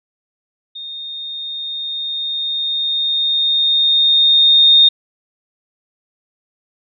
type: tone with level ramp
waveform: sine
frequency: 3676 Hz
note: A#7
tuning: 25 cents flat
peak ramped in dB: -27 to -5 dBFS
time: 0.75-4.89 s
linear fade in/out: 10 ms
effects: none